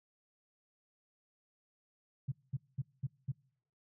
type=tone bursts; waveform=sine; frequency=134.5 Hz; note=C3; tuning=48 cents sharp; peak=-32 dBFS; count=5; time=2.28-3.32 s; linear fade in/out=10 ms; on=40 ms; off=210 ms; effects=noise-tail reverb RT60 0.7 s tail -26 dB re dry